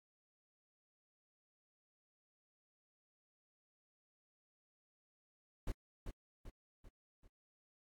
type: noise with echo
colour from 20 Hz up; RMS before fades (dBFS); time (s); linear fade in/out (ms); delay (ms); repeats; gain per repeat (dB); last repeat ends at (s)
brown; -38; 5.67-5.72; 5; 390; 4; -6; 7.28
effects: AAC 64 kbps